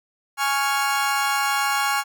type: chord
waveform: 30% pulse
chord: Db major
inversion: second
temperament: equal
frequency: 830.6 / 1108.7 / 1396.9 Hz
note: Ab5 / Db6 / F6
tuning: 0 / 0 / 0 cents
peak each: -21 / -22 / -23 dBFS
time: 0.37-2.04 s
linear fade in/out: 50 ms
effects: none